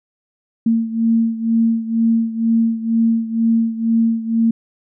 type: beating tone pair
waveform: sine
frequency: 227 / 229.1 Hz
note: A#3 / A#3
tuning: -46 / -30 cents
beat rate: 2.1 Hz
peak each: -15 / -19 dBFS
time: 0.66-4.51 s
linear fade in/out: 5 ms
effects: none